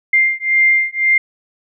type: beating tone pair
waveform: sine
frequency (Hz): 2101 / 2102.9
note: C7 / C7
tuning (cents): +7 / +8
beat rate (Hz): 1.9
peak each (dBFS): -14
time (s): 0.13-1.18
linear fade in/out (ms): 5
effects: none